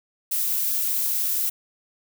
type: noise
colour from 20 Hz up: violet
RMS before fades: -24 dBFS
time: 0.31-1.5 s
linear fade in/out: 10 ms
effects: none